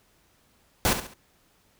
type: noise with echo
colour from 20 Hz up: pink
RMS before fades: -22 dBFS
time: 0.85-0.93 s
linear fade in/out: 0 ms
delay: 69 ms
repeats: 3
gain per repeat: -9 dB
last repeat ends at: 1.137 s
effects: pink hiss -64 dBFS RMS until 1.79 s